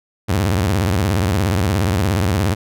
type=tone with vibrato; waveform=sawtooth; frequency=94.8 Hz; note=F#2; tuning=43 cents sharp; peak=-11 dBFS; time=0.28-2.55 s; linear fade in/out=20 ms; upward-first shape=sine; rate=17 Hz; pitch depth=270 cents each way; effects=none